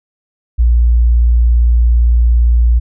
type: tone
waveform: sine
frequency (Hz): 58.8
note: A#1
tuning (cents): +16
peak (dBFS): -6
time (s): 0.58-2.8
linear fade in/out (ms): 20
effects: none